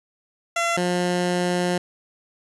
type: tone pair in turn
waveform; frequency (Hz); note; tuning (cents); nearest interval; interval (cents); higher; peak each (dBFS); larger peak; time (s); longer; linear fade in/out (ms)
15% pulse; 680 / 178.04; F5 / F3; -46 / +34; octave + major seventh; 2320; first; -14; neither; 0.56-0.77 / 0.77-1.78; second; 5
effects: resampled to 24000 Hz + 8-bit